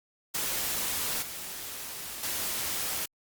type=noise with level steps; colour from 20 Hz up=white; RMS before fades=-31 / -39 / -32 dBFS; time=0.34-3.06 s; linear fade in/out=10 ms; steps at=1.22 / 2.23 s; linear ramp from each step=5 ms; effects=Opus 48 kbps